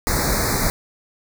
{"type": "band-stop noise", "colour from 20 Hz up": "pink", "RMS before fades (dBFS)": -20, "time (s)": [0.07, 0.7], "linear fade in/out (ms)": 0, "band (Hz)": [2300, 3900], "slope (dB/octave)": 96, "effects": []}